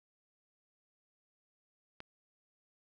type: click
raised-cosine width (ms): 0.3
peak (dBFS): -29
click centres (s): 2.004
effects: none